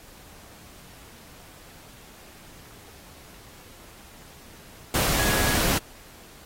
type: tone in noise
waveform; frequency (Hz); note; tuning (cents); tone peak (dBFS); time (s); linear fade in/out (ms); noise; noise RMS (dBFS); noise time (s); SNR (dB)
sine; 1665; G#6; +4; -30; 5.19-5.55; 2; pink; -24; 4.94-5.78; -9
effects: pink hiss -49 dBFS RMS until 6.45 s + AAC 48 kbps